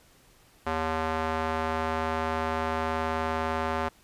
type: tone with band-pass filter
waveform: square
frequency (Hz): 80.1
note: E2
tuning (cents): -49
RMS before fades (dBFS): -29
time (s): 0.66-3.89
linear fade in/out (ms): 10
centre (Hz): 1000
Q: 1.1
effects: pink hiss -59 dBFS RMS until 4.03 s + resampled to 32000 Hz